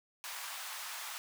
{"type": "high-pass noise", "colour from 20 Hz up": "pink", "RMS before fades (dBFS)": -43, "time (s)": [0.24, 1.18], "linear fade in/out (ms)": 0, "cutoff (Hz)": 880, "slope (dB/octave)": 24, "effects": []}